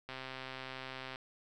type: click train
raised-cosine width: 0.3 ms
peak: -27 dBFS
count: 141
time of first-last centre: 0.09-1.159 s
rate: 131 Hz
effects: none